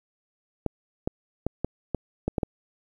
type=clicks; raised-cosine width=2 ms; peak=-12 dBFS; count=8; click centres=0.663 / 1.075 / 1.466 / 1.646 / 1.947 / 2.28 / 2.382 / 2.432 s; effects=9-bit